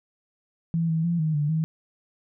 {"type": "tone with pitch steps", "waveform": "sine", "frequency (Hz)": [165.9, 161.4, 170.8, 156.7, 147.4, 159.2], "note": ["E3", "E3", "F3", "D#3", "D3", "D#3"], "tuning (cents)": [11, -36, -38, 13, 7, 40], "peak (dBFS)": -21, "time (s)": [0.74, 1.64], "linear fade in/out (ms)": 0, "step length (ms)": 150, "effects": []}